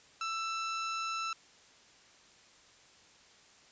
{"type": "tone", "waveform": "sawtooth", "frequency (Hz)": 1328, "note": "E6", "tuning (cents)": 12, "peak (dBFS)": -30, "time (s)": [0.21, 1.33], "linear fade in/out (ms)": 2, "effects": ["white hiss -60 dBFS RMS until 3.71 s", "resampled to 16000 Hz"]}